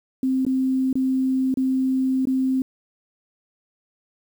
sine tone with dropouts, 261.6 Hz, C4, in tune, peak -18 dBFS, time 0.23-2.62 s, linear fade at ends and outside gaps 2 ms, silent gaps 0.451-0.465 / 0.929-0.954 / 1.541-1.572 / 2.254-2.271 s, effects 8-bit

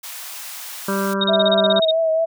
white high-pass noise, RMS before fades -33 dBFS, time 0.03-1.14 s, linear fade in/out 10 ms, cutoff 680 Hz, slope 24 dB/octave
harmonic tone, 196 Hz, G3, in tune, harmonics 1 / 2 / 3 / 5 / 6 / 7 / 8, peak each -22 / -25 / -27 / -29 / -30 / -30 / -31 dBFS, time 0.88-1.8 s, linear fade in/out 5 ms
sine tone bursts, 3729 Hz, A#7, in tune, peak -16 dBFS, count 12, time 1.21-1.911 s, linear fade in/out 5 ms, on 30 ms, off 31 ms
sine tone with vibrato, 647 Hz, E5, 32 cents flat, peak -15 dBFS, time 1.28-2.26 s, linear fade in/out 20 ms, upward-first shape triangle, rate 4.5 Hz, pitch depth 37 cents each way
effects none

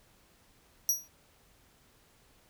sawtooth tone with exponential decay, 5780 Hz, F#8, 41 cents flat, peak -19 dBFS, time 0.89-1.08 s, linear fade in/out 1 ms, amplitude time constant 41 ms, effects pink hiss -64 dBFS RMS until 2.49 s

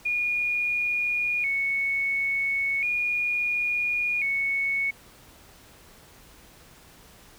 sine tone with vibrato, 2323 Hz, D7, 20 cents flat, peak -23 dBFS, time 0.05-4.91 s, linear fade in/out 10 ms, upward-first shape square, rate 0.36 Hz, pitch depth 84 cents each way, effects pink hiss -52 dBFS RMS until 7.38 s

